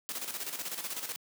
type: noise with tremolo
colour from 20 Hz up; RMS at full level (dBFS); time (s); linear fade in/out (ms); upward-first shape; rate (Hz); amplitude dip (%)
white; -36; 0.09-1.16; 0; square; 16; 60
effects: high-pass 200 Hz 12 dB/octave